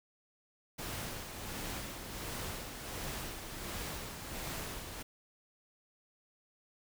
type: noise with tremolo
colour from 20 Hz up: pink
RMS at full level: -40 dBFS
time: 0.78-5.03 s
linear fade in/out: 10 ms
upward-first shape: sine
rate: 1.4 Hz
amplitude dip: 45%
effects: none